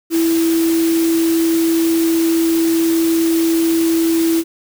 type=tone in noise; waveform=sine; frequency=329.6 Hz; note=E4; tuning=in tune; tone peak=-12 dBFS; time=0.1-4.44 s; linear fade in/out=50 ms; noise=white; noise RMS=-26 dBFS; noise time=0.1-4.44 s; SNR=+11 dB; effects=none